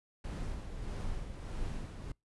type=noise with tremolo; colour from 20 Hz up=brown; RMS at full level=-37 dBFS; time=0.24-2.12 s; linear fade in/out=5 ms; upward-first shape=sine; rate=1.6 Hz; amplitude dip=50%; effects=noise-tail reverb RT60 0.2 s tail -26 dB re dry + resampled to 24000 Hz